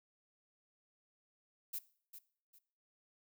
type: noise with echo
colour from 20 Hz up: violet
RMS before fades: -41 dBFS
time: 1.73-1.79 s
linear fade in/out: 10 ms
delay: 400 ms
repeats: 2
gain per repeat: -11 dB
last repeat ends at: 2.59 s
effects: noise-tail reverb RT60 0.5 s tail -19 dB re dry